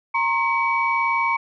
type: tone cluster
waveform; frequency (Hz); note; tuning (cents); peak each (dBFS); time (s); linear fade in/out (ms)
sine; 930 / 1070 / 2269; A#5 / C6 / C#7; -4 / +38 / +40; -22; 0.14-1.37; 10
effects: tanh soft clip ceiling -9 dBFS